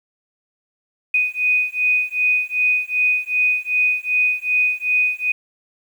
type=beating tone pair; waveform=sine; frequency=2489 / 2491.6 Hz; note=D#7 / D#7; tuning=0 / +2 cents; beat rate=2.6 Hz; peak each=-19 dBFS; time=1.14-5.32 s; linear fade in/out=5 ms; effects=8-bit